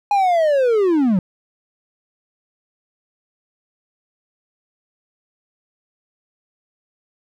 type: linear sweep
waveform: triangle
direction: down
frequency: 830.6 to 172.4 Hz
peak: -11 dBFS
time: 0.11-1.19 s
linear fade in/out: 2 ms
effects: none